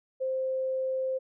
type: tone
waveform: sine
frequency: 523.3 Hz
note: C5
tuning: in tune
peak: -27 dBFS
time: 0.2-1.19 s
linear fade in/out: 20 ms
effects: none